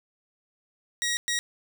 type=tone bursts at uneven times; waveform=15% pulse; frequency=1900 Hz; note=A#6; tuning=33 cents sharp; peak=-19 dBFS; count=2; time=1.02-1.17 / 1.28-1.39 s; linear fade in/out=0 ms; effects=none